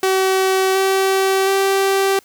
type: tone with pitch steps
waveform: sawtooth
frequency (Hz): 380.1 / 384.7 / 389.4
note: F#4 / G4 / G4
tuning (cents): +47 / -33 / -12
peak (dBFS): -10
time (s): 0.03-2.19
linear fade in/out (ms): 2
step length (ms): 720
effects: white hiss -52 dBFS RMS until 2.24 s